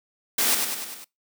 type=noise with echo; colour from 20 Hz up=white; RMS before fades=-22 dBFS; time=0.38-0.55 s; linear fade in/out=5 ms; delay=99 ms; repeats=5; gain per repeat=-4 dB; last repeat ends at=1.045 s; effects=noise-tail reverb RT60 0.2 s tail -24 dB re dry + high-pass 200 Hz 12 dB/octave